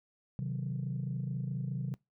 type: chord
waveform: sine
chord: C diminished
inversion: none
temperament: equal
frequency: 130.81 / 155.56 / 185 Hz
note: C3 / Eb3 / Gb3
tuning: 0 / 0 / 0 cents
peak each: -34 / -38 / -38 dBFS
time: 0.39-1.94 s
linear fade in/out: 0 ms
effects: noise-tail reverb RT60 0.2 s tail -24 dB re dry + tanh soft clip ceiling -27 dBFS